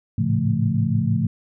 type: tone cluster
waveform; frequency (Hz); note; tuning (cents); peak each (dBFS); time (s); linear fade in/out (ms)
sine; 107.2 / 113.6 / 138.1 / 171.6 / 219.5; A2 / A#2 / C#3 / F3 / A3; -45 / -44 / -6 / -30 / -4; -24; 0.18-1.27; 5
effects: none